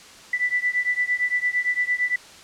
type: beating tone pair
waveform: sine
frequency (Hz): 1975.5 / 1984.3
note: B6 / B6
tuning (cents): 0 / +8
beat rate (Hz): 8.8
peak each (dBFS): -23 / -24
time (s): 0.33-2.16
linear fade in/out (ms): 5
effects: white hiss -45 dBFS RMS until 2.43 s + low-pass 7000 Hz 12 dB/octave